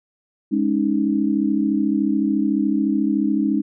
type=chord; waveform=sine; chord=Ab suspended fourth; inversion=none; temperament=equal; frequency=207.7 / 277.2 / 311.1 Hz; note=Ab3 / Db4 / Eb4; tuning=0 / 0 / 0 cents; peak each=-21 dBFS; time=0.51-3.62 s; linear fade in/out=20 ms; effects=none